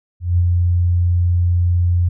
sine tone with ADSR envelope, 87.8 Hz, F2, 10 cents sharp, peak -10 dBFS, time 0.2-2.09 s, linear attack 180 ms, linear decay 46 ms, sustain -2 dB, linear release 9 ms, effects none

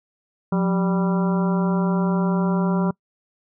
harmonic tone with a mistuned harmonic, 196 Hz, G3, in tune, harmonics 1 / 2 / 3 / 4 / 5 / 6 / 7, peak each -18 / -28 / -31 / -35 / -31 / -37 / -35 dBFS, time 0.52-2.91 s, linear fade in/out 5 ms, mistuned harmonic 1, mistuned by -150 cents, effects noise-tail reverb RT60 0.1 s tail -25 dB re dry

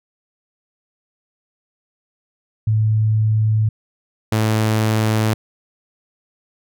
sine / sawtooth tone pair in turn, 108.8 / 109.32 Hz, A2 / A2, -19 / -11 cents, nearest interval unison, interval 8 cents, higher second, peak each -13 / -11 dBFS, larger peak second, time 2.67-3.69 / 4.32-5.34 s, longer neither, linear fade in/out 5 ms, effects none

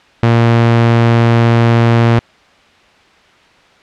sawtooth tone, 116.54 Hz, A#2, in tune, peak -3 dBFS, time 0.23-2.19 s, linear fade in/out 0 ms, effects white hiss -46 dBFS RMS until 3.82 s + low-pass 3000 Hz 12 dB/octave

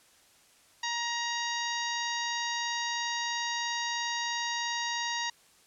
harmonic tone, 943 Hz, A#5, 20 cents sharp, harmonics 1 / 2 / 3 / 4 / 5 / 6 / 7, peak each -35 / -35 / -40 / -38 / -40 / -42 / -41 dBFS, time 0.83-5.3 s, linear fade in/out 5 ms, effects white hiss -61 dBFS RMS until 5.66 s + low-pass 10000 Hz 12 dB/octave

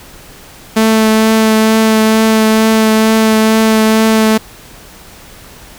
sawtooth tone with vibrato, 220 Hz, A3, in tune, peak -3 dBFS, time 0.76-4.38 s, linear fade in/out 10 ms, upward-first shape triangle, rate 2.2 Hz, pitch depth 14 cents each way, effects pink hiss -36 dBFS RMS until 5.78 s

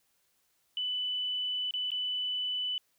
sine tone with dropouts, 2990 Hz, F#7, 17 cents sharp, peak -30 dBFS, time 0.77-2.78 s, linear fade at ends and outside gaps 1 ms, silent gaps 1.709-1.738 / 1.905-1.917 s, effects white hiss -73 dBFS RMS until 2.98 s

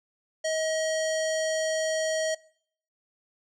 square tone with low-pass filter, 634 Hz, D#5, 32 cents sharp, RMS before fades -28 dBFS, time 0.44-2.35 s, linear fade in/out 10 ms, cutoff 6800 Hz, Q 2.5, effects noise-tail reverb RT60 0.6 s tail -22 dB re dry

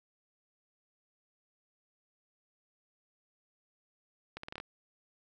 accelerating click train, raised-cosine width 0.3 ms, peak -25 dBFS, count 7, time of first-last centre 4.37-4.601 s, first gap 64 ms, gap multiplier 0.79, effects none

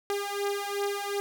sawtooth beating tone pair, 402.3 / 405 Hz, G4 / G#4, +45 / -43 cents, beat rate 2.7 Hz, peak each -28 dBFS, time 0.1-1.2 s, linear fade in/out 0 ms, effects none

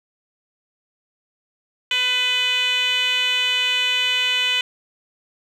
10% pulse tone with band-pass filter, 499.9 Hz, B4, 21 cents sharp, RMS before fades -20 dBFS, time 1.91-4.61 s, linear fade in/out 2 ms, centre 3000 Hz, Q 3.6, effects none

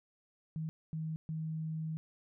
sine tone bursts at uneven times, 158.6 Hz, D#3, 33 cents sharp, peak -35 dBFS, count 3, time 0.56-0.69 / 0.93-1.16 / 1.29-1.97 s, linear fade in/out 0 ms, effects none

